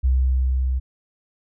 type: tone with level ramp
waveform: sine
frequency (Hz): 64.5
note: C2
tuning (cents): -24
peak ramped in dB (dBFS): -14 to -19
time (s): 0.03-0.8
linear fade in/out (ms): 20
effects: none